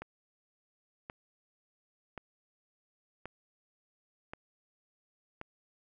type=click train; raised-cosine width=0.5 ms; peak=-26 dBFS; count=6; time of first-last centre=0.02-5.414 s; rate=0.927 Hz; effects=none